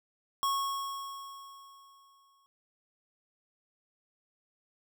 square tone with exponential decay, 1100 Hz, C#6, 14 cents flat, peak -27 dBFS, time 0.43-2.46 s, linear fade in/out 0 ms, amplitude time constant 440 ms, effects none

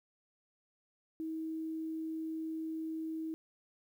sine tone with quantisation, 319.9 Hz, D#4, 48 cents sharp, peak -36 dBFS, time 1.2-3.34 s, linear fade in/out 0 ms, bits 11, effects none

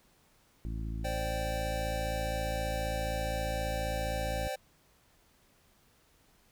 harmonic tone, 55 Hz, A1, in tune, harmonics 1 / 2 / 3 / 4 / 5 / 6, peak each -35 / -41 / -45 / -47 / -49 / -51 dBFS, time 0.65-4.48 s, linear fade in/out 0 ms
square chord, C suspended second, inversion none, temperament equal with one note detuned, 523.3 / 587.3 / 775.4 Hz, C5 / D5 / G5, 0 / 0 / -19 cents, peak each -39 dBFS, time 1.04-4.56 s, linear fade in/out 10 ms
effects pink hiss -66 dBFS RMS until 6.51 s

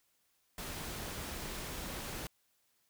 pink noise, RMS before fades -42 dBFS, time 0.58-2.27 s, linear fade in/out 2 ms, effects white hiss -75 dBFS RMS until 2.89 s

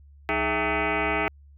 sine tone with frequency modulation, 797 Hz, G5, 28 cents sharp, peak -22 dBFS, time 0.29-1.28 s, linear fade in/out 0 ms, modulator 243 Hz, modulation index 7.1, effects added 71 Hz sine -48 dBFS peak until 1.57 s

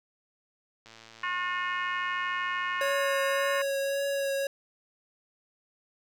click train, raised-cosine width 0.2 ms, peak -32 dBFS, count 234, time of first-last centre 0.86-2.922 s, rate 113 Hz
harmonic tone, 360 Hz, F#4, 47 cents flat, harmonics 3 / 4 / 5 / 6 / 7 / 8, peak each -32 / -37 / -33 / -39 / -42 / -41 dBFS, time 1.23-3.62 s, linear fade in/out 5 ms
square tone with vibrato, 554.4 Hz, C#5, in tune, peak -28 dBFS, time 2.81-4.47 s, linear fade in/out 2 ms, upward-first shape triangle, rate 1.8 Hz, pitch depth 18 cents each way
effects none

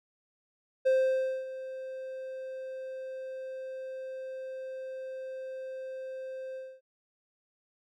triangle tone with ADSR envelope, 523.3 Hz, C5, in tune, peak -19 dBFS, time 0.85-6.81 s, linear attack 19 ms, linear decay 580 ms, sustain -16 dB, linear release 250 ms, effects none

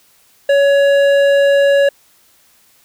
sine tone with hard clipping, 561 Hz, C#5, 21 cents sharp, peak -10 dBFS, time 0.49-1.89 s, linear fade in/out 5 ms, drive 10 dB, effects white hiss -52 dBFS RMS until 2.84 s

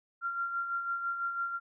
sine tone with tremolo, 1381 Hz, F6, 20 cents flat, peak -29 dBFS, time 0.21-1.6 s, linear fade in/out 50 ms, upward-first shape sine, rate 6 Hz, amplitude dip 50%, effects none

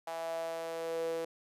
sawtooth tone with high-pass filter sweep, 164.81 Hz, E3, in tune, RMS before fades -37 dBFS, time 0.07-1.25 s, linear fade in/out 5 ms, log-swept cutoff 740 to 450 Hz, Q 7, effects resampled to 32000 Hz

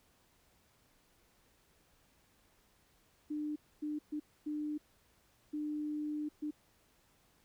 sine tone bursts at uneven times, 300 Hz, D4, 37 cents sharp, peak -35 dBFS, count 6, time 3.3-3.56 / 3.82-3.99 / 4.12-4.2 / 4.46-4.78 / 5.53-6.29 / 6.42-6.51 s, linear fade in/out 10 ms, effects pink hiss -70 dBFS RMS until 7.44 s

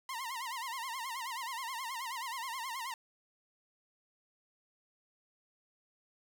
sawtooth tone with vibrato, 987.8 Hz, B5, in tune, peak -34 dBFS, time 0.09-2.94 s, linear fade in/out 2 ms, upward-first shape sine, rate 9.4 Hz, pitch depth 160 cents each way, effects none

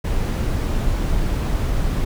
brown noise, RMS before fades -20 dBFS, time 0.04-2.05 s, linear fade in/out 10 ms, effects none

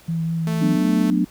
sine tone with vibrato, 164.3 Hz, E3, 5 cents flat, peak -20 dBFS, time 0.08-0.76 s, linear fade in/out 10 ms, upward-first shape triangle, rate 4.9 Hz, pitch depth 19 cents each way
sawtooth tone, 220 Hz, A3, in tune, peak -22 dBFS, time 0.47-1.1 s, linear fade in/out 0 ms
sine chord, B minor seventh, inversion second, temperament just, 185.21 / 222.2 / 246.9 / 296.3 Hz, F#3 / A3 / B3 / D4, +2 / +17 / 0 / +15 cents, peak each -20 / -24 / -22 / -21 dBFS, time 0.61-1.25 s, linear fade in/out 10 ms
effects pink hiss -49 dBFS RMS until 1.3 s

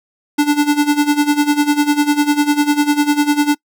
square tone with tremolo, 293.2 Hz, D4, 3 cents flat, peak -9 dBFS, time 0.38-3.55 s, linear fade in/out 10 ms, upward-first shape sine, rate 10 Hz, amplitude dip 80%, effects noise-tail reverb RT60 0.1 s tail -24 dB re dry

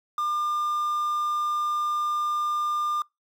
triangle tone with quantisation, 1200 Hz, D6, 37 cents sharp, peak -22 dBFS, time 0.18-3.02 s, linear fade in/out 2 ms, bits 8, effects noise-tail reverb RT60 0.2 s tail -25 dB re dry

